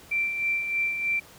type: tone with tremolo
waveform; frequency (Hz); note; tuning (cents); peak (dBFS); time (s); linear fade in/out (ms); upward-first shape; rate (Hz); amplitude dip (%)
sine; 2349; D7; 0; -22; 0.11-1.2; 10; sine; 3.2; 50
effects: pink hiss -50 dBFS RMS until 1.38 s + high-pass 60 Hz 12 dB/octave